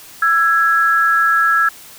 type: tone pair together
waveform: sine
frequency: 1336.1 / 1661.2 Hz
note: E6 / G#6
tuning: +23 / 0 cents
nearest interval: major third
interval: 377 cents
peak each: -13 / -14 dBFS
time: 0.22-1.69 s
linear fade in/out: 5 ms
effects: white hiss -39 dBFS RMS until 1.98 s